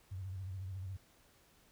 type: tone with vibrato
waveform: sine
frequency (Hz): 94.5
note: F#2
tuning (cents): +37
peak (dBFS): -40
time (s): 0.11-0.97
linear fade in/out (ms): 10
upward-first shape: square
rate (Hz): 14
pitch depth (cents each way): 61
effects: pink hiss -67 dBFS RMS until 1.71 s